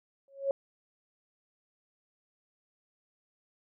sine tone with exponential growth, 550 Hz, C#5, 14 cents flat, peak -22 dBFS, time 0.28-0.51 s, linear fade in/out 1 ms, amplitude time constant 48 ms, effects none

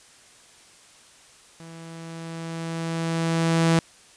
sawtooth tone with level ramp, 164.81 Hz, E3, in tune, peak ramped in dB -37 to -12 dBFS, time 1.6-3.79 s, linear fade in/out 0 ms, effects white hiss -52 dBFS RMS until 4.16 s + resampled to 22050 Hz

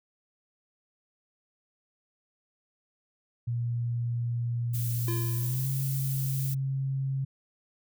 sine tone with pitch glide, 118.8 to 134.9 Hz, A#2 to C#3, +33 to -47 cents, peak -27 dBFS, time 3.47-7.25 s, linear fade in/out 10 ms, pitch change +220 cents, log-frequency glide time 5.35-5.67 s
violet noise, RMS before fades -37 dBFS, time 4.73-6.55 s, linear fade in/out 20 ms
square tone with exponential decay, 342.1 Hz, F4, 36 cents flat, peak -32 dBFS, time 5.08-5.91 s, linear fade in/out 1 ms, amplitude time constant 180 ms
effects none

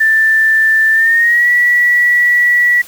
sine tone with pitch glide, 1771 to 1942.5 Hz, A6 to B6, +11 to -29 cents, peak -7 dBFS, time 0-2.82 s, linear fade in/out 10 ms, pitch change +160 cents, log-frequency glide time 0.92-1.49 s, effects white hiss -36 dBFS RMS until 2.87 s

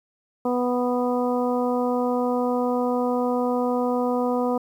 harmonic tone, 246.9 Hz, B3, in tune, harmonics 1 / 2 / 3 / 4 / 5, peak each -24 / -24 / -29 / -31 / -35 dBFS, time 0.45-4.58 s, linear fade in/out 5 ms, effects 9-bit

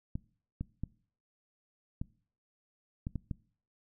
clicks, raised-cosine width 5 ms, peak -23 dBFS, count 7, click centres 0.155 / 0.61 / 0.836 / 2.015 / 3.069 / 3.157 / 3.312 s, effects noise-tail reverb RT60 0.5 s tail -22 dB re dry

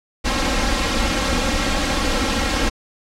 pink noise with comb filter, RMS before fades -19 dBFS, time 0.24-2.7 s, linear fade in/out 20 ms, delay 3.7 ms, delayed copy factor +0.9, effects low-pass 6000 Hz 12 dB/octave

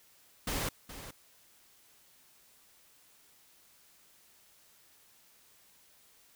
pink noise with echo, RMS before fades -34 dBFS, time 0.47-0.69 s, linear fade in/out 5 ms, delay 420 ms, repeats 1, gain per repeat -12 dB, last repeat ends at 1.11 s, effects white hiss -63 dBFS RMS until 6.35 s

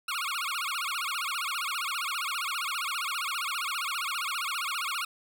20% pulse tone with vibrato, 1244.5 Hz, D#6, in tune, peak -25 dBFS, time 0.08-5.05 s, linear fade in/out 5 ms, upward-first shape sine, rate 15 Hz, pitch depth 260 cents each way, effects none

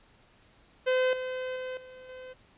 45% pulse tone with level steps, 512 Hz, C5, 38 cents flat, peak -23 / -32 / -34 / -46 / -42 dBFS, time 0.86-2.34 s, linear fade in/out 20 ms, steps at 1.13 / 1.56 / 1.77 / 2.09 s, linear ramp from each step 2 ms, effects pink hiss -61 dBFS RMS until 2.57 s + resampled to 8000 Hz

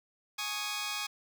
10% pulse chord, Ab suspended fourth, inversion none, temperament just, 830.6 / 1107.5 / 1245.9 Hz, Ab5 / Db6 / Eb6, 0 / -2 / +2 cents, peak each -31 dBFS, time 0.38-1.07 s, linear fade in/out 10 ms, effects none

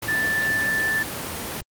sine tone in noise, 1760 Hz, A6, in tune, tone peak -20 dBFS, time 0.08-1.03 s, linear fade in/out 5 ms, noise pink, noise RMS -29 dBFS, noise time 0.02-1.61 s, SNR +6 dB, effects high-pass 100 Hz 12 dB/octave + Opus 24 kbps

